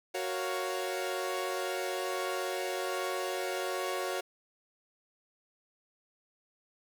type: chord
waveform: sawtooth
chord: Gb major seventh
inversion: none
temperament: equal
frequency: 370 / 466.2 / 554.4 / 698.5 Hz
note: Gb4 / Bb4 / Db5 / F5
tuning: 0 / 0 / 0 / 0 cents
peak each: -32 / -37 / -33 / -36 dBFS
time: 0.14-4.21 s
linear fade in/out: 10 ms
effects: none